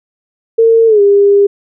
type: tone with pitch glide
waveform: sine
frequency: 454.6 to 402.7 Hz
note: A#4 to G4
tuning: -43 to +47 cents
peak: -4 dBFS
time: 0.58-1.47 s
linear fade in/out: 10 ms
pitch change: -210 cents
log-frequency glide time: 0.87-1.01 s
effects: none